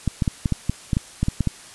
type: clicks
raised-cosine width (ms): 5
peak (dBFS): -7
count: 12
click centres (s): 0.077 / 0.222 / 0.278 / 0.458 / 0.523 / 0.696 / 0.932 / 0.969 / 1.23 / 1.284 / 1.407 / 1.473
effects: white hiss -43 dBFS RMS until 1.74 s + resampled to 24000 Hz